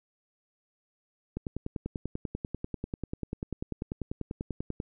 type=click train; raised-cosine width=3 ms; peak=-20 dBFS; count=36; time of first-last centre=1.37-4.801 s; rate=10.2 Hz; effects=none